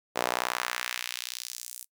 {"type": "tone with high-pass filter sweep", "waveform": "sawtooth", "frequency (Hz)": 61.1, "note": "B1", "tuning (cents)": -18, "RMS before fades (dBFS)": -34, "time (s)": [0.15, 1.85], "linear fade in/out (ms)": 20, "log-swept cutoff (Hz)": [540, 9700], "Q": 1.2, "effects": ["noise-tail reverb RT60 0.1 s tail -23 dB re dry"]}